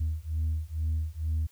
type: beating tone pair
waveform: sine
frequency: 77.78 / 79.98 Hz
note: D#2 / D#2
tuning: 0 / +48 cents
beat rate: 2.2 Hz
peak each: -29 dBFS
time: 0-1.47 s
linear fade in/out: 10 ms
effects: tanh soft clip ceiling -23 dBFS + white hiss -63 dBFS RMS until 1.51 s